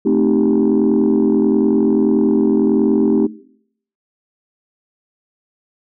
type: chord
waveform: sine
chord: A half-diminished seventh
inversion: none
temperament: equal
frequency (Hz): 220 / 261.6 / 311.1 / 392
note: A3 / C4 / Eb4 / G4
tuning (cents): 0 / 0 / 0 / 0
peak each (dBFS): -16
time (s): 0.05-3.27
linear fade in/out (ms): 10
effects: noise-tail reverb RT60 0.7 s tail -20 dB re dry + tanh soft clip ceiling -6 dBFS